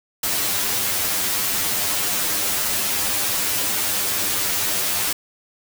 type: noise with comb filter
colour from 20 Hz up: white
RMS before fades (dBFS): -22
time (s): 0.23-5.13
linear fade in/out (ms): 5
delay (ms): 10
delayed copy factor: +0.7
effects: none